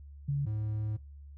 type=tone pair in turn; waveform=sine / triangle; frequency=141.4 / 107.29 Hz; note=C#3 / A2; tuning=+35 / -43 cents; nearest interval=perfect fourth; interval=478 cents; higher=first; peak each=-27 / -29 dBFS; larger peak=first; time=0.28-0.46 / 0.46-0.97 s; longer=second; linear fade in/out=10 ms; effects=noise-tail reverb RT60 0.2 s tail -18 dB re dry + added 71 Hz sine -46 dBFS peak until 1.37 s